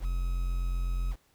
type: tone with quantisation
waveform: triangle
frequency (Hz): 44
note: F1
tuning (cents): +14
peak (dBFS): -25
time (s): 0-1.16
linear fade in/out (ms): 50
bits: 8
effects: pink hiss -67 dBFS RMS until 1.34 s